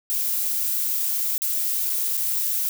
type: noise with dropouts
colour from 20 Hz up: violet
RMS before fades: -24 dBFS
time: 0.1-2.69 s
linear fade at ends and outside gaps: 0 ms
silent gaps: 1.379-1.419 / 1.895-1.899 / 2.171-2.175 s
effects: none